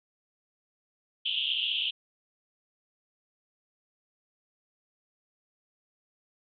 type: band-pass noise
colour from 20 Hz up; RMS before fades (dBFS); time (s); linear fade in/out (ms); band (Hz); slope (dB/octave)
pink; -30; 1.25-1.91; 10; 2800 to 3400; 96
effects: none